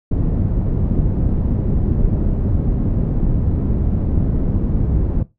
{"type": "low-pass noise", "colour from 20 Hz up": "pink", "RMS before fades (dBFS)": -17, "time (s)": [0.11, 5.23], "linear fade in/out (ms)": 5, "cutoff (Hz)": 230, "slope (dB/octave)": 12, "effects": ["noise-tail reverb RT60 0.2 s tail -17 dB re dry"]}